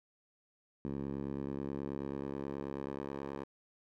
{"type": "tone with band-pass filter sweep", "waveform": "10% pulse", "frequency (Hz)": 69.3, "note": "C#2", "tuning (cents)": 0, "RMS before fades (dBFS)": -40, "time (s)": [0.85, 3.44], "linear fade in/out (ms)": 0, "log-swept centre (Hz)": [240, 610], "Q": 0.87, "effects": []}